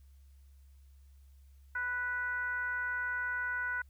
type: tone with frequency modulation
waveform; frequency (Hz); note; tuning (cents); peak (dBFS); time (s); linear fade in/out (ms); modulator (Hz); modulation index
sine; 1480; F#6; 0; -32; 1.75-3.82; 5; 486; 0.56
effects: added 68 Hz sine -55 dBFS peak until 3.89 s + white hiss -75 dBFS RMS until 3.89 s